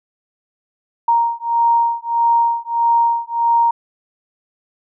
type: beating tone pair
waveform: sine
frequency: 932.3 / 933.9 Hz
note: A#5 / A#5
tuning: 0 / +3 cents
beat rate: 1.6 Hz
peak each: -16 dBFS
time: 1.08-3.71 s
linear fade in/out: 5 ms
effects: none